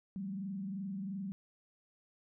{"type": "tone with frequency modulation", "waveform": "sine", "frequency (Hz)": 194.1, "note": "G3", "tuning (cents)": -17, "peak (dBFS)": -37, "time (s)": [0.16, 1.32], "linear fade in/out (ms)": 0, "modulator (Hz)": 22.9, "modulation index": 0.63, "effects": []}